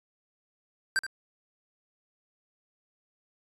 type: tone with echo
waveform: square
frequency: 1568 Hz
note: G6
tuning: in tune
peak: -24 dBFS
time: 0.96-0.99 s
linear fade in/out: 0 ms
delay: 75 ms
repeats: 1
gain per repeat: -10 dB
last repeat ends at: 1.065 s
effects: resampled to 24000 Hz